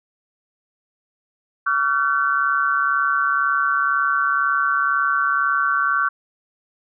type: tone cluster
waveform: sine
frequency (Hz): 1142 / 1380 / 1522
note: D6 / F6 / F#6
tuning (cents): -49 / -21 / +48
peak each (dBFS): -21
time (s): 1.66-6.09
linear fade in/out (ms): 10
effects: none